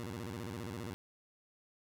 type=tone with vibrato; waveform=15% pulse; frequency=104.4 Hz; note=G#2; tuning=10 cents sharp; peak=-34 dBFS; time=0-0.94 s; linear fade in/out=0 ms; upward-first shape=square; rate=15 Hz; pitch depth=220 cents each way; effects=none